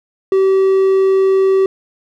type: tone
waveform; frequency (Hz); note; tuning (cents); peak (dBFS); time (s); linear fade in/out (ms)
triangle; 384.2; G4; -35; -7; 0.32-1.66; 2
effects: none